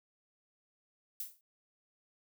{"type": "noise with exponential decay", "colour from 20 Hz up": "violet", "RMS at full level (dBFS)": -36, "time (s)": [1.2, 1.41], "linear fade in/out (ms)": 2, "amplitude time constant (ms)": 44, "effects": []}